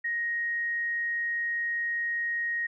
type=tone; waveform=sine; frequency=1875 Hz; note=A#6; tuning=10 cents sharp; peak=-27 dBFS; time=0.04-2.67 s; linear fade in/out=10 ms; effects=none